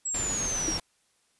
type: exponential sweep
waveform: sine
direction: down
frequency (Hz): 7770 to 5500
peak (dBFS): -28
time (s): 0.05-0.78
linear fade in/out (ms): 10
type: noise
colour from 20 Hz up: pink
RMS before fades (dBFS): -35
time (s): 0.14-0.8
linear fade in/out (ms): 5
type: tone with exponential decay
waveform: sine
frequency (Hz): 320.1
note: D#4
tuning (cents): +49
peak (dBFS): -24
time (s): 0.68-0.77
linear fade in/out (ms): 0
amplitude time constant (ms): 18
effects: white hiss -69 dBFS RMS until 1.39 s + resampled to 24000 Hz